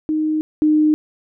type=tone pair in turn; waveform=sine; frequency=309.8 / 305.9 Hz; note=D#4 / D#4; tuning=-7 / -29 cents; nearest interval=unison; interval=22 cents; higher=first; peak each=-16 / -11 dBFS; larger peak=second; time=0.09-0.41 / 0.62-0.94 s; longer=neither; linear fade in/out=0 ms; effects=none

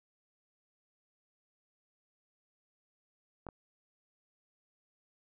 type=clicks; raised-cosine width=1 ms; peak=-29 dBFS; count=2; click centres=3.467 / 3.488 s; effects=none

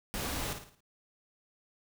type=noise with echo; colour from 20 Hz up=pink; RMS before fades=-36 dBFS; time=0.14-0.53 s; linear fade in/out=0 ms; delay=55 ms; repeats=5; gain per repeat=-7 dB; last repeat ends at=0.805 s; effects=none

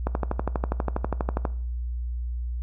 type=click train; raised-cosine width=1 ms; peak=-11 dBFS; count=18; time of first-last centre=0.07-1.452 s; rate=12.3 Hz; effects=noise-tail reverb RT60 0.5 s tail -18 dB re dry + added 60 Hz sine -27 dBFS peak until 2.62 s

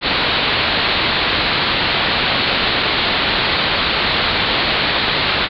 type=low-pass noise; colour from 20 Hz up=white; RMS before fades=-17 dBFS; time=0.01-5.49 s; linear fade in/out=50 ms; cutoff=4400 Hz; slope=96 dB/octave; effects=none

